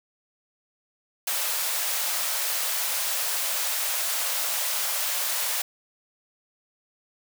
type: high-pass noise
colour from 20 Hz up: white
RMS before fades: -27 dBFS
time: 1.27-5.62 s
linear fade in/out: 5 ms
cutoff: 510 Hz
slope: 48 dB/octave
effects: none